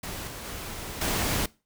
pink noise with level steps, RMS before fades -36 / -39 / -37 / -27 dBFS, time 0.03-1.46 s, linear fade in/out 5 ms, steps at 0.27 / 0.44 / 1.01 s, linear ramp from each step 5 ms, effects noise-tail reverb RT60 0.3 s tail -22 dB re dry

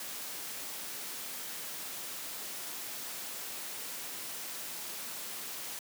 white noise, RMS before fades -41 dBFS, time 0-5.79 s, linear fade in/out 2 ms, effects high-pass 150 Hz 12 dB/octave

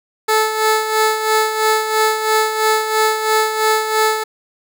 15% pulse tone with tremolo, 435.6 Hz, A4, 17 cents flat, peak -5 dBFS, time 0.28-4.24 s, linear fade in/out 10 ms, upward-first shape sine, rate 3 Hz, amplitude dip 60%, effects none

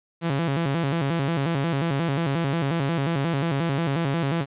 sawtooth tone with vibrato, 152.1 Hz, D#3, 39 cents flat, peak -18 dBFS, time 0.21-4.46 s, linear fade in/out 50 ms, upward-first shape square, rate 5.6 Hz, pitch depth 170 cents each way, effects resampled to 8000 Hz + 9-bit

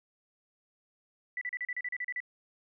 sine tone bursts, 1975.5 Hz, B6, in tune, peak -32 dBFS, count 11, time 1.37-2.203 s, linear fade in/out 2 ms, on 43 ms, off 36 ms, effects none

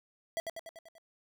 square tone with echo, 659.3 Hz, E5, in tune, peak -32 dBFS, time 0.37-0.4 s, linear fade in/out 0 ms, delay 97 ms, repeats 6, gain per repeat -4 dB, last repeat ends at 0.982 s, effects none

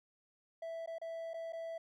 triangle tone with dropouts, 659.3 Hz, E5, in tune, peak -38 dBFS, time 0.62-1.78 s, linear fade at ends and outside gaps 5 ms, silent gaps 0.861-0.874 / 0.984-1.015 / 1.335-1.341 / 1.524-1.531 s, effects none

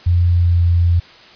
sine tone with pitch glide, 87.31 to 86.21 Hz, F2 to F2, 0 to -22 cents, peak -10 dBFS, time 0.06-1 s, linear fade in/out 10 ms, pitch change -22 cents, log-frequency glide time 0.29-0.66 s, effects white hiss -42 dBFS RMS until 1.35 s + resampled to 11025 Hz

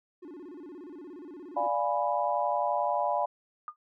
triangle tone with vibrato, 323.2 Hz, E4, 34 cents flat, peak -40 dBFS, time 0.22-1.68 s, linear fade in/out 10 ms, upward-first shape square, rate 17 Hz, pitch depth 190 cents each way
sine chord, D diminished seventh, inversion none, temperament equal, 587.3 / 698.5 / 830.6 / 987.8 Hz, D5 / F5 / Ab5 / Cb6, 0 / 0 / 0 / 0 cents, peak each -31 dBFS, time 1.56-3.26 s, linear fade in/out 10 ms
sine tone with exponential decay, 1216 Hz, D#6, 40 cents flat, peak -31 dBFS, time 3.68-3.76 s, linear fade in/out 1 ms, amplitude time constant 16 ms
effects none

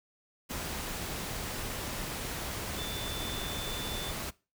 sine tone in noise, 3520 Hz, A7, in tune, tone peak -39 dBFS, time 2.77-4.12 s, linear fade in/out 20 ms, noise pink, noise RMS -37 dBFS, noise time 0.49-4.31 s, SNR -5 dB, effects noise-tail reverb RT60 0.3 s tail -21 dB re dry

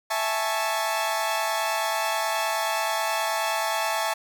sawtooth chord, A major seventh, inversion second, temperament equal, 659.3 / 830.6 / 880 / 1108.7 Hz, E5 / G#5 / A5 / C#6, 0 / 0 / 0 / 0 cents, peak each -25 / -28 / -24 / -28 dBFS, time 0.1-4.14 s, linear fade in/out 10 ms, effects 9-bit

